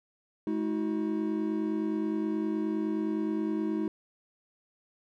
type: tone cluster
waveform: triangle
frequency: 211.8 / 318.5 / 368.1 Hz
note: G#3 / D#4 / F#4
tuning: +34 / +41 / -9 cents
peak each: -31 / -28 / -34 dBFS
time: 0.47-3.88 s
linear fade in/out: 2 ms
effects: none

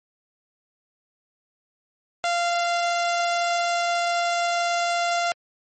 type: tone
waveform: sawtooth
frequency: 692 Hz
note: F5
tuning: 16 cents flat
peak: -17 dBFS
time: 2.24-5.32 s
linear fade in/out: 0 ms
effects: MP3 32 kbps

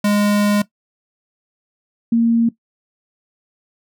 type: tone pair in turn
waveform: square / sine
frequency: 206.1 / 231.3 Hz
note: G#3 / A#3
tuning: -13 / -13 cents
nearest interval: major second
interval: 200 cents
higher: second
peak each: -14 / -11 dBFS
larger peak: second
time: 0.04-0.62 / 2.12-2.49 s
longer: first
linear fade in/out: 5 ms
effects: noise-tail reverb RT60 0.1 s tail -17 dB re dry

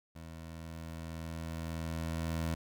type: tone with level ramp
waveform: 20% pulse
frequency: 81.7 Hz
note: E2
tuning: 15 cents flat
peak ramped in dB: -41 to -27 dBFS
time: 0.15-2.55 s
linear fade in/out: 10 ms
effects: none

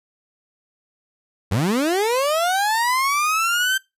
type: linear sweep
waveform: 30% pulse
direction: up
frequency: 82.41 to 1568 Hz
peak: -15 dBFS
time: 1.51-3.78 s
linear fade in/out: 10 ms
effects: noise-tail reverb RT60 0.2 s tail -21 dB re dry + resampled to 32000 Hz

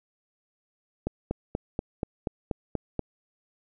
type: click train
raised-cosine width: 2 ms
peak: -14 dBFS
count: 9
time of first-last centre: 1.07-2.993 s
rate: 4.16 Hz
effects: none

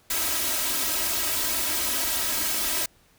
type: noise with comb filter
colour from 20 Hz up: white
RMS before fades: -26 dBFS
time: 0.1-2.86 s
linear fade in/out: 5 ms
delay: 3.1 ms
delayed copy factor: +0.9
effects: pink hiss -60 dBFS RMS until 3.18 s

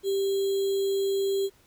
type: tone with sample-and-hold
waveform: sine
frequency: 392 Hz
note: G4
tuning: in tune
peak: -23 dBFS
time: 0.03-1.5 s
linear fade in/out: 50 ms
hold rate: 3675 Hz
effects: pink hiss -61 dBFS RMS until 1.66 s

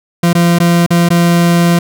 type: tone with dropouts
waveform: 40% pulse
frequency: 171.7 Hz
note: F3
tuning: 29 cents flat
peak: -6 dBFS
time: 0.23-1.79 s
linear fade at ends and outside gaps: 5 ms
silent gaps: 0.331-0.35 / 0.587-0.6 / 0.864-0.905 / 1.089-1.103 s
effects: none

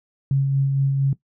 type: tone with tremolo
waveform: sine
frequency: 137.1 Hz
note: C#3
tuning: 19 cents flat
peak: -15 dBFS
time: 0.31-1.13 s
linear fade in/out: 2 ms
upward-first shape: sine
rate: 4.3 Hz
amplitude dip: 30%
effects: noise-tail reverb RT60 0.1 s tail -17 dB re dry

